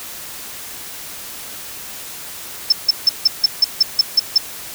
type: tone bursts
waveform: sine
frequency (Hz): 5290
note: E8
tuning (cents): +5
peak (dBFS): -7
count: 10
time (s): 2.7-4.38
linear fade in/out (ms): 5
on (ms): 24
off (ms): 160
effects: white hiss -32 dBFS RMS until 4.74 s